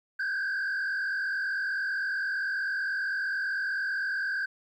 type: tone with frequency modulation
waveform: sine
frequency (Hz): 1578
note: G6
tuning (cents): +11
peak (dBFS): -25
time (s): 0.19-4.46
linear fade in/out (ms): 10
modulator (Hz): 44.5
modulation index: 1.5
effects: tanh soft clip ceiling -27 dBFS + 11-bit

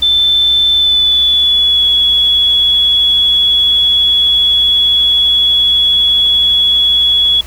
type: tone with pitch glide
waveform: sine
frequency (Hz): 3533 to 3372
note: A7 to G#7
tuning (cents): +6 to +26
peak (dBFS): -7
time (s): 0.02-7.41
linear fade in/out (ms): 5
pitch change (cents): -80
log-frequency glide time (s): 0.74-1.85
effects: added 60 Hz sine -31 dBFS peak until 7.46 s + pink hiss -35 dBFS RMS until 7.46 s

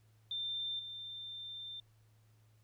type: tone with level steps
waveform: sine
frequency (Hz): 3582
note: A7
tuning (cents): +30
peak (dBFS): -36 / -43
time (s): 0.31-1.8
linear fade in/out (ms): 2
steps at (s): 0.79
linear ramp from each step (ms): 5
effects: added 109 Hz sine -64 dBFS peak until 2.63 s + pink hiss -75 dBFS RMS until 2.63 s

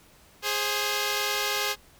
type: tone pair together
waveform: 5% pulse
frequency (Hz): 414.7 / 529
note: G#4 / C5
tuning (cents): -3 / +19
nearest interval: major third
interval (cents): 422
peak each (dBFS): -16 / -18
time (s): 0.42-1.76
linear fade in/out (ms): 50
effects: pink hiss -56 dBFS RMS until 1.99 s

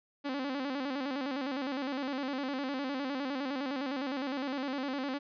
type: tone with vibrato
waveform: sawtooth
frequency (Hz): 271.6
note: C#4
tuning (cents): -35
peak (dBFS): -29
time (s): 0.24-5.19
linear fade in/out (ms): 20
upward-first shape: square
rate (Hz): 9.8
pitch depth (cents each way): 87
effects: resampled to 11025 Hz

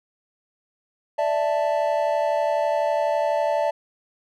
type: chord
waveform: triangle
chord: D suspended second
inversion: none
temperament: equal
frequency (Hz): 587.3 / 659.3 / 880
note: D5 / E5 / A5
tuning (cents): 0 / 0 / 0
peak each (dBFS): -21 / -22 / -24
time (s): 1.18-3.71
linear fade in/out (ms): 10
effects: none

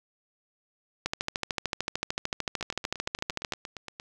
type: two click trains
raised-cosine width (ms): 0.2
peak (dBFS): -21 / -11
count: 13 / 34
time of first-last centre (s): 2.61-3.999 / 1.06-3.523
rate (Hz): 8.64 / 13.4
effects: none

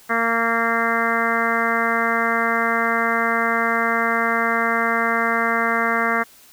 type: harmonic tone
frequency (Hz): 230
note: A#3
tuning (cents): -23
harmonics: 1 / 2 / 3 / 4 / 5 / 6 / 7 / 8 / 9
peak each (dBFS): -27 / -27 / -26 / -30 / -24 / -25 / -25 / -26 / -27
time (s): 0.09-6.24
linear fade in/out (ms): 20
effects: white hiss -49 dBFS RMS until 6.52 s

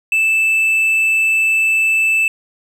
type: tone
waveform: triangle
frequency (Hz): 2637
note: E7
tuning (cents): 0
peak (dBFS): -10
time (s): 0.12-2.28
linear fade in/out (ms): 2
effects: none

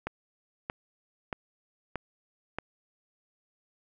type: click train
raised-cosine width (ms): 0.5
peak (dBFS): -17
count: 5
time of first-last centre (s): 0.07-2.586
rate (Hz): 1.59
effects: none

